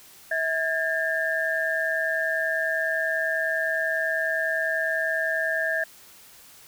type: tone cluster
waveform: sine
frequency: 647 / 1630 / 1780 Hz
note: E5 / G#6 / A6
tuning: -32 / -33 / +20 cents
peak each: -28 / -26 / -28 dBFS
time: 0.31-5.84 s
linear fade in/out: 5 ms
effects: white hiss -50 dBFS RMS until 6.67 s